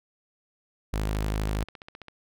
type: tone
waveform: sawtooth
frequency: 52.4 Hz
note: G#1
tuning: 16 cents sharp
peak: -22 dBFS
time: 0.93-1.64 s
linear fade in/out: 5 ms
type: click train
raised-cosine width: 0.3 ms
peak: -26 dBFS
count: 16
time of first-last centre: 1.09-2.083 s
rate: 15.1 Hz
effects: none